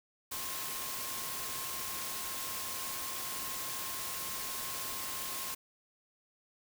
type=tone in noise; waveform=sine; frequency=1068 Hz; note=C6; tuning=35 cents sharp; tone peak=-47 dBFS; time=0.31-5.55 s; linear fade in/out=10 ms; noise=white; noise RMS=-39 dBFS; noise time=0.31-5.55 s; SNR=-11 dB; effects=none